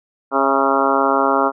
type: harmonic tone with a mistuned harmonic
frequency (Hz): 136.9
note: C#3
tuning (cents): -21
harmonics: 2 / 3 / 4 / 5 / 6 / 7 / 8 / 9 / 10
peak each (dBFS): -22 / -22 / -22 / -22 / -22 / -22 / -22 / -22 / -22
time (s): 0.31-1.52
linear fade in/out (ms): 50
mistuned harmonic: 5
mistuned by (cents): -32
effects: none